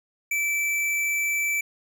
sine tone with tanh clipping, 2321 Hz, D7, 21 cents flat, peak -24 dBFS, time 0.31-1.61 s, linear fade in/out 5 ms, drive 18 dB, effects none

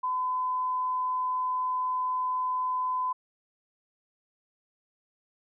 sine tone, 1013 Hz, B5, 44 cents sharp, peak -26 dBFS, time 0.03-3.13 s, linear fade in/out 10 ms, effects none

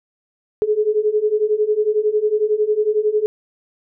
sine beating tone pair, 418.8 / 429.8 Hz, G#4 / A4, +15 / -41 cents, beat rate 11 Hz, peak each -19 / -17 dBFS, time 0.62-3.26 s, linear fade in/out 0 ms, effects none

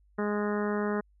harmonic tone with a mistuned harmonic, 207.7 Hz, G#3, in tune, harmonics 1 / 2 / 3 / 4 / 5 / 6 / 7 / 8 / 9, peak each -30 / -31 / -38 / -41 / -40 / -40 / -41 / -45 / -44 dBFS, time 0.18-1.01 s, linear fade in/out 10 ms, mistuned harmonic 9, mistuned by -22 cents, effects added 50 Hz sine -60 dBFS peak until 1.2 s

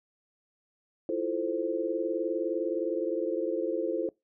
sine chord, F major seventh, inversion third, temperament equal, 329.6 / 349.2 / 440 / 523.3 Hz, E4 / F4 / A4 / C5, 0 / 0 / 0 / 0 cents, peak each -33 dBFS, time 1.09-4.09 s, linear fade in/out 2 ms, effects noise-tail reverb RT60 0.2 s tail -23 dB re dry

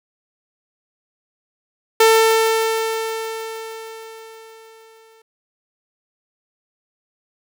sawtooth tone with exponential decay, 446.8 Hz, A4, 27 cents sharp, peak -5 dBFS, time 2-5.22 s, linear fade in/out 5 ms, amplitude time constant 700 ms, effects none

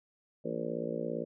harmonic tone with a mistuned harmonic, 57.6 Hz, A#1, 20 cents flat, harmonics 3 / 4 / 5 / 6 / 7 / 8 / 9 / 10, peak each -42 / -40 / -45 / -41 / -45 / -39 / -39 / -42 dBFS, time 0.44-1.25 s, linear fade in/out 20 ms, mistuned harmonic 3, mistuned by -93 cents, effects none

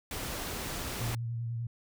pink noise, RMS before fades -37 dBFS, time 0.11-1.15 s, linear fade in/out 2 ms
sine tone with vibrato, 116.6 Hz, A#2, 1 cent sharp, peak -32 dBFS, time 1-1.67 s, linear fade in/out 5 ms, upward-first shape sine, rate 10 Hz, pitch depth 30 cents each way
effects none

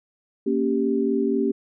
sine chord, G diminished, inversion first, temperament equal, 233.1 / 277.2 / 392 Hz, Bb3 / Db4 / G4, 0 / 0 / 0 cents, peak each -24 / -24 / -23 dBFS, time 0.46-1.52 s, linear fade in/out 10 ms, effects none

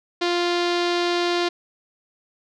sawtooth tone with low-pass filter, 349.2 Hz, F4, in tune, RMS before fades -22 dBFS, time 0.21-1.49 s, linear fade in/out 10 ms, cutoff 4300 Hz, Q 2.4, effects none

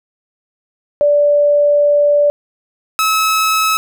sine / sawtooth tone pair in turn, 583 / 1293 Hz, D5 / E6, -13 / -34 cents, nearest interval octave + major second, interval 1379 cents, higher second, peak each -8 dBFS, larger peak neither, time 1.01-2.3 / 2.99-3.77 s, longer first, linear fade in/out 0 ms, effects none

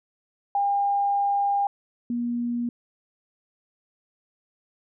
sine tone pair in turn, 804 / 239 Hz, G5 / A#3, +44 / +43 cents, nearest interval octave + major sixth, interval 2101 cents, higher first, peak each -20 / -24 dBFS, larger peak first, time 0.55-1.67 / 2.1-2.69 s, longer first, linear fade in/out 2 ms, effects none

